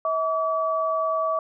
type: tone pair together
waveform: sine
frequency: 643.2 / 1146 Hz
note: E5 / D6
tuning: -43 / -43 cents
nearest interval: minor seventh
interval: 1000 cents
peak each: -24 dBFS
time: 0.05-1.39 s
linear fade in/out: 2 ms
effects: none